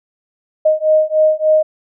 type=beating tone pair; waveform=sine; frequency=620 / 623.4 Hz; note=D#5 / D#5; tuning=-6 / +3 cents; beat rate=3.4 Hz; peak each=-13 dBFS; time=0.65-1.63 s; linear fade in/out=10 ms; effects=none